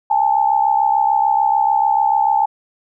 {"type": "tone pair together", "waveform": "sine", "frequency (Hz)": [813.2, 880], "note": ["G#5", "A5"], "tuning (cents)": [-37, 0], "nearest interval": "minor second", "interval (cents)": 137, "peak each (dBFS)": -15, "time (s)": [0.1, 2.46], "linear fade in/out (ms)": 10, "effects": []}